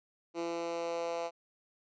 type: tone with high-pass filter sweep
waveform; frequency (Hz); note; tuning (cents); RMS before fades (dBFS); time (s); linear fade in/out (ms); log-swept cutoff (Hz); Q
10% pulse; 168.8; E3; +41; -36; 0.34-1.31; 50; 350 to 590; 3.2
effects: resampled to 16000 Hz